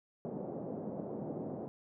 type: band-pass noise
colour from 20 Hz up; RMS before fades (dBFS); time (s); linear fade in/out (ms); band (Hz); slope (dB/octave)
pink; -41; 0.25-1.68; 0; 160 to 640; 24
effects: none